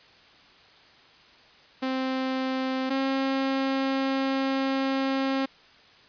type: tone pair in turn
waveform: sawtooth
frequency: 261.6 / 268.8 Hz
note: C4 / C4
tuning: 0 / +47 cents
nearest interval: unison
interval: 47 cents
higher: second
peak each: -22 / -20 dBFS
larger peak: second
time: 1.82-2.9 / 2.9-5.46 s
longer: second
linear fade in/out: 10 ms
effects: white hiss -54 dBFS RMS until 6.08 s + resampled to 11025 Hz